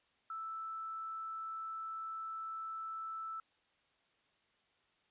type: tone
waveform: sine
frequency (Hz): 1319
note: E6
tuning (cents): +1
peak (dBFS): -40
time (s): 0.3-3.4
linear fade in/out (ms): 2
effects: white hiss -74 dBFS RMS until 5.1 s + resampled to 8000 Hz